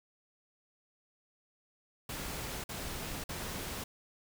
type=noise bursts; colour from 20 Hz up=pink; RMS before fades=-40 dBFS; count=3; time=2.09-3.84 s; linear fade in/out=5 ms; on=550 ms; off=50 ms; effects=none